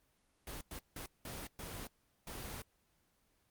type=noise bursts at uneven times; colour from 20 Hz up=pink; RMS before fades=-45 dBFS; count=6; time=0.47-0.61 / 0.71-0.79 / 0.96-1.06 / 1.25-1.47 / 1.59-1.87 / 2.27-2.62 s; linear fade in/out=2 ms; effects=pink hiss -75 dBFS RMS until 3.5 s + Opus 24 kbps